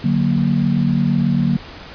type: chord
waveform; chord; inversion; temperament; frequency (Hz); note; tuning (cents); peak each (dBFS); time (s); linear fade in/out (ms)
sine; D augmented; none; equal; 146.83 / 185 / 233.1; D3 / F#3 / A#3; 0 / 0 / 0; -18; 0.04-1.57; 5
effects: pink hiss -36 dBFS RMS until 1.94 s + resampled to 11025 Hz